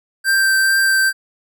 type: tone with vibrato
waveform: square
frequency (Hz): 1568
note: G6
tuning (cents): 0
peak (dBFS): -13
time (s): 0.24-1.13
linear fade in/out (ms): 50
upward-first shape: triangle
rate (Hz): 2.3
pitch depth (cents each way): 12
effects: none